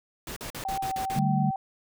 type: noise bursts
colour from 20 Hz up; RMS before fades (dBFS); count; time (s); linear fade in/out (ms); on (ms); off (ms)
pink; -37; 7; 0.27-1.192; 2; 94; 44
type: tone with vibrato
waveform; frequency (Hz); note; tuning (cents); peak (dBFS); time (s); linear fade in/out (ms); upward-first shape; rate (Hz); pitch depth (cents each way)
sine; 771; G5; -29; -28; 0.65-1.56; 2; sine; 2.3; 13
type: chord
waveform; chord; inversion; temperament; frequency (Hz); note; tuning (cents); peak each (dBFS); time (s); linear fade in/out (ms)
sine; D suspended fourth; none; equal with one note detuned; 146.83 / 192.3 / 220; D3 / G3 / A3; 0 / -33 / 0; -25 / -27 / -29; 1.16-1.51; 5
effects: none